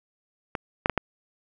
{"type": "clicks", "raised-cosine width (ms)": 0.5, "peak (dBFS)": [-13, -6, -7, -7], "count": 4, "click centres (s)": [0.552, 0.859, 0.897, 0.977], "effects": []}